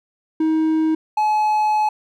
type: tone pair in turn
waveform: triangle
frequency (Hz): 316.6 / 853.1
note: D#4 / G#5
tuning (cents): +30 / +46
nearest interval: octave + perfect fourth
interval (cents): 1716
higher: second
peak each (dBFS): -13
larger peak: neither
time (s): 0.4-0.95 / 1.17-1.89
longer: second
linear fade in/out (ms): 5
effects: none